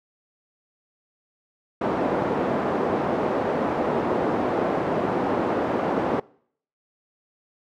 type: band-pass noise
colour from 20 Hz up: pink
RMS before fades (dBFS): -24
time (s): 1.81-6.2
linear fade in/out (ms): 5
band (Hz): 270 to 820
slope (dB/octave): 12
effects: noise-tail reverb RT60 0.6 s tail -24 dB re dry